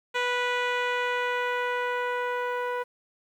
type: tone with low-pass filter sweep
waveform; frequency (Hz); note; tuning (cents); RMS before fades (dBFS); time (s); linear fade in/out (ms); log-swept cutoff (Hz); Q
10% pulse; 491.7; B4; -8; -28; 0.14-2.84; 20; 3800 to 1100; 0.75
effects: 9-bit